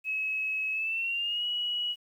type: tone with pitch glide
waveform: sine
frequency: 2571 to 2919 Hz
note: E7 to F#7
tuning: -44 to -24 cents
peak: -28 dBFS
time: 0.04-1.96 s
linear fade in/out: 50 ms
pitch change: +220 cents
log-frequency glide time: 0.72-1.45 s
effects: 10-bit